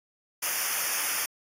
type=noise with comb filter; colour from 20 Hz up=white; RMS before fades=-29 dBFS; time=0.42-1.26 s; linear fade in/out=10 ms; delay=0.25 ms; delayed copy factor=-0.95; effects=AAC 48 kbps